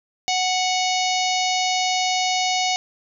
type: harmonic tone with a mistuned harmonic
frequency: 740 Hz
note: F#5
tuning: in tune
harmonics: 1 / 3 / 4 / 5 / 6 / 7 / 8 / 9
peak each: -22 / -27 / -28 / -29 / -30 / -30 / -31 / -32 dBFS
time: 0.28-2.76 s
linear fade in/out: 0 ms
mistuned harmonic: 4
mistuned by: -24 cents
effects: none